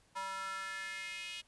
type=tone with high-pass filter sweep; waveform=square; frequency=193.2 Hz; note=G3; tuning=25 cents flat; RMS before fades=-42 dBFS; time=0.15-1.42 s; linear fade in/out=20 ms; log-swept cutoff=1000 to 2900 Hz; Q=3.7; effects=pink hiss -69 dBFS RMS until 1.47 s + resampled to 24000 Hz